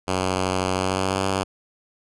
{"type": "tone with pitch glide", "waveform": "5% pulse", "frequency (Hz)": [93.1, 96.11], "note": ["F#2", "G2"], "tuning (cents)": [11, -34], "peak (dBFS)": -10, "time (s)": [0.07, 1.44], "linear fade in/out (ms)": 20, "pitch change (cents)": 55, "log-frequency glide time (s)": [0.76, 1.21], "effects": ["resampled to 24000 Hz"]}